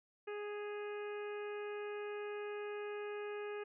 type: harmonic tone with a mistuned harmonic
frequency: 414.8 Hz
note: G#4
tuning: 2 cents flat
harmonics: 1 / 2 / 3 / 4 / 5 / 6 / 7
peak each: -41 / -53 / -53 / -53 / -58 / -55 / -62 dBFS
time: 0.27-3.64 s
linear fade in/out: 10 ms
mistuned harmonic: 7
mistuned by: -33 cents
effects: none